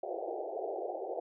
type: band-pass noise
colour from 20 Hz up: white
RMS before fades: -38 dBFS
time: 0.03-1.2 s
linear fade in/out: 5 ms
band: 340 to 780 Hz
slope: 96 dB/octave
effects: none